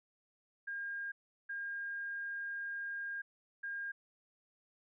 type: tone bursts at uneven times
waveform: sine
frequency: 1614 Hz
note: G#6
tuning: 50 cents flat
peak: -38 dBFS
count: 3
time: 0.67-1.12 / 1.49-3.22 / 3.63-3.92 s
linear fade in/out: 10 ms
effects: none